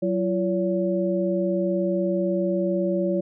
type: tone cluster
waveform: sine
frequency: 186.9 / 343 / 566 Hz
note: F#3 / F4 / C#5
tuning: +18 / -31 / +36 cents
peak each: -25 dBFS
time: 0.02-3.21 s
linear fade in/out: 10 ms
effects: none